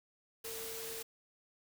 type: tone in noise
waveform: sine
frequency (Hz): 451.8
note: A4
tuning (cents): +46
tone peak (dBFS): -46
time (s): 0.44-1.03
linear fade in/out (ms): 10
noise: white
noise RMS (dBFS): -44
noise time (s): 0.44-1.03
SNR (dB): -5
effects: none